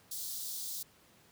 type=high-pass noise; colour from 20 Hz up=white; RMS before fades=-40 dBFS; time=0.11-0.83 s; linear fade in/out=5 ms; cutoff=3600 Hz; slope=48 dB/octave; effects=pink hiss -63 dBFS RMS until 1.31 s + high-pass 80 Hz 12 dB/octave